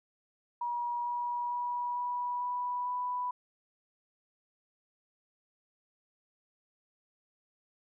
sine tone with pitch steps, 959 / 965.1 / 971.3 / 977.5 / 983.7 / 990 Hz, A#5 / B5 / B5 / B5 / B5 / B5, +49 / -40 / -29 / -18 / -7 / +4 cents, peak -31 dBFS, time 0.61-3.31 s, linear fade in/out 5 ms, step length 450 ms, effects none

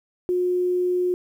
sine tone, 360 Hz, F#4, 47 cents flat, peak -19 dBFS, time 0.29-1.14 s, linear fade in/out 0 ms, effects 9-bit

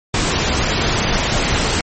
pink noise, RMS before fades -17 dBFS, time 0.14-1.81 s, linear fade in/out 2 ms, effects MP3 32 kbps

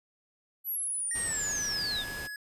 sine linear sweep, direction down, 11980 to 3400 Hz, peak -30 dBFS, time 0.64-2.05 s, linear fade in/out 50 ms
square tone with pitch glide, 1869 to 1684.4 Hz, A#6 to G#6, +4 to +24 cents, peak -38 dBFS, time 1.11-2.36 s, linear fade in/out 2 ms, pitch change -180 cents, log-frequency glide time 1.25-1.41 s
pink noise, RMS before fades -42 dBFS, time 1.14-2.28 s, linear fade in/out 20 ms
effects resampled to 32000 Hz

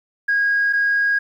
sine tone pair in turn, 1639 / 1639 Hz, G#6 / G#6, -23 / -23 cents, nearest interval unison, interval 0 cents, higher neither, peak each -14 dBFS, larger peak neither, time 0.28-0.73 / 0.73-1.19 s, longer second, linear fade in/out 10 ms, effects tanh soft clip ceiling -11 dBFS + 9-bit

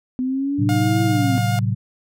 sine linear two-way sweep, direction up then down, 251.7 to 329.6 to 251.7 Hz, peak -19 dBFS, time 0.19-1.38 s, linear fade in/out 0 ms, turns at 1.04 s
sine chord, F# diminished, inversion first, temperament equal, 110 / 130.81 / 185 Hz, A2 / C3 / F#3, 0 / 0 / 0 cents, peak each -19 / -23 / -25 dBFS, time 0.58-1.75 s, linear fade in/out 20 ms
sawtooth tone with vibrato, 710 Hz, F5, 28 cents sharp, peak -20 dBFS, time 0.69-1.59 s, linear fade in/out 0 ms, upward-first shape sine, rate 7.4 Hz, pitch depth 9 cents each way
effects none

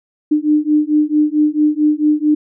sine beating tone pair, 299.4 / 303.9 Hz, D4 / D#4, +33 / -41 cents, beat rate 4.5 Hz, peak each -14 dBFS, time 0.31-2.35 s, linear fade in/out 10 ms, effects none

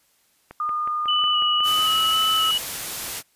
click train, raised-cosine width 0.5 ms, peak -23 dBFS, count 8, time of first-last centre 0.51-1.787 s, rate 5.48 Hz
sine tone with pitch glide, 1219 to 1291.5 Hz, D#6 to E6, -36 to -36 cents, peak -22 dBFS, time 0.6-2.51 s, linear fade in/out 2 ms, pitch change +100 cents, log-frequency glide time 1.64-1.98 s
sine tone with vibrato, 2960 Hz, F#7, in tune, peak -19 dBFS, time 1.08-2.58 s, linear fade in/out 5 ms, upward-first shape square, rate 1.9 Hz, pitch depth 14 cents each way
white noise, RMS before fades -30 dBFS, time 1.63-3.23 s, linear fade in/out 50 ms
effects white hiss -63 dBFS RMS until 3.35 s + resampled to 32000 Hz

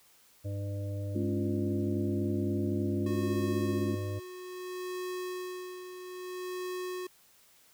harmonic tone, 100.3 Hz, G2, 40 cents sharp, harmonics 1 / 3 / 5 / 6, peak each -33 / -44 / -47 / -45 dBFS, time 0.44-4.2 s, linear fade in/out 20 ms
sine chord, Db major, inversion second, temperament equal, 207.7 / 277.2 / 349.2 Hz, Ab3 / Db4 / F4, 0 / 0 / 0 cents, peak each -34 dBFS, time 1.15-3.95 s, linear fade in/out 5 ms
square tone with tremolo, 364.8 Hz, F#4, 24 cents flat, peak -35 dBFS, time 3.06-7.07 s, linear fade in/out 5 ms, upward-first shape sine, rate 0.61 Hz, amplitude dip 60%
effects white hiss -62 dBFS RMS until 7.73 s

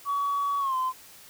sine tone with pitch glide, 1131 to 1031.2 Hz, C#6 to C6, +34 to -26 cents, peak -23 dBFS, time 0.05-0.93 s, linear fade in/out 50 ms, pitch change -160 cents, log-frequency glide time 0.59-0.76 s, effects tanh soft clip ceiling -21 dBFS + white hiss -50 dBFS RMS until 1.29 s

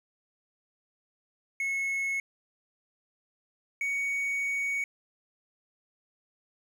triangle tone pair in turn, 2187 / 2237 Hz, C#7 / C#7, -24 / +15 cents, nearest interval unison, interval 39 cents, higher second, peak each -26 dBFS, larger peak neither, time 1.6-2.2 / 3.81-4.84 s, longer second, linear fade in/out 2 ms, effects 10-bit

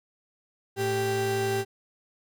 35% pulse tone pair together, 110.7 / 392 Hz, A2 / G4, +11 / 0 cents, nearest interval octave + minor seventh, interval 2189 cents, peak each -30 / -24 dBFS, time 0.76-1.65 s, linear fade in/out 50 ms, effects none

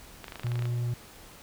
clicks, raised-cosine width 0.3 ms, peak -23 dBFS, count 12, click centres 0.243 / 0.282 / 0.322 / 0.357 / 0.396 / 0.434 / 0.468 / 0.518 / 0.556 / 0.592 / 0.623 / 0.655 s
triangle tone, 120.4 Hz, B2, 44 cents flat, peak -25 dBFS, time 0.44-0.94 s, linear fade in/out 5 ms
effects pink hiss -50 dBFS RMS until 1.42 s

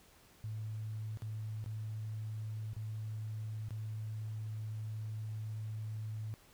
sine tone with dropouts, 108.6 Hz, A2, 22 cents flat, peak -38 dBFS, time 0.44-6.34 s, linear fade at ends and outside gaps 0 ms, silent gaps 1.173-1.221 / 1.641-1.661 / 2.733-2.765 / 3.686-3.707 s, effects pink hiss -63 dBFS RMS until 6.53 s

